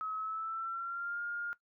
sine tone with pitch glide, 1282 to 1414.3 Hz, E6 to F6, -49 to +21 cents, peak -35 dBFS, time 0.01-1.53 s, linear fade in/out 0 ms, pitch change +170 cents, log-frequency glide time 0.15-1.21 s, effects noise-tail reverb RT60 0.1 s tail -17 dB re dry

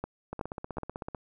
two click trains, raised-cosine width 1 ms, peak -22 / -19 dBFS, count 14 / 3, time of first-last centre 0.33-1.148 / 0.04-0.783 s, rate 15.9 / 2.69 Hz, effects none

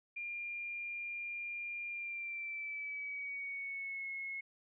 sine tone with pitch glide, 2400 to 2176 Hz, D7 to C#7, +37 to -33 cents, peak -39 dBFS, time 0.16-4.41 s, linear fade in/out 10 ms, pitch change -170 cents, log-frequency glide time 1.9-4.09 s, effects none

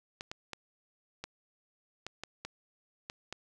clicks, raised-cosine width 0.2 ms, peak -22 dBFS, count 9, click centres 0.209 / 0.315 / 0.533 / 1.24 / 2.066 / 2.236 / 2.45 / 3.099 / 3.326 s, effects none

